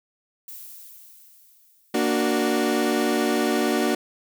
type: noise with exponential decay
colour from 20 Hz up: violet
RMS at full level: -38 dBFS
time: 0.48-2.92 s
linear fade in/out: 2 ms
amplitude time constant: 530 ms
type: chord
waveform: 30% pulse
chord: Bb augmented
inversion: none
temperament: equal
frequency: 233.1 / 293.7 / 370 Hz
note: Bb3 / D4 / F#4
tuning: 0 / 0 / 0 cents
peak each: -22 dBFS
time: 1.94-3.95 s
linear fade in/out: 5 ms
effects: none